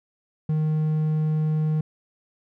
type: tone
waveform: triangle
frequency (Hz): 155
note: D#3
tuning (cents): -6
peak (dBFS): -18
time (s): 0.49-1.81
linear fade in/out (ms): 5
effects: none